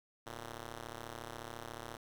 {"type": "ring-modulated tone", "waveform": "5% pulse", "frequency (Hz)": 116.54, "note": "A#2", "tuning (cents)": 0, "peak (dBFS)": -30, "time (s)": [0.26, 1.97], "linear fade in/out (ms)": 5, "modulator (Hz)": 216, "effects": []}